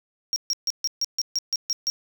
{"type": "tone bursts", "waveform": "triangle", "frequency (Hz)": 5588, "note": "F8", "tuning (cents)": 0, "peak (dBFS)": -20, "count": 10, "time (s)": [0.33, 1.9], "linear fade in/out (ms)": 0, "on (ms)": 31, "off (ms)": 140, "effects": []}